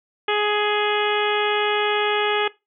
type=harmonic tone; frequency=417.8 Hz; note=G#4; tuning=10 cents sharp; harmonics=1 / 2 / 3 / 4 / 5 / 6 / 7 / 8; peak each=-22 / -25 / -27 / -28 / -29 / -30 / -30 / -31 dBFS; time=0.28-2.48 s; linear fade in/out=5 ms; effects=noise-tail reverb RT60 0.2 s tail -18 dB re dry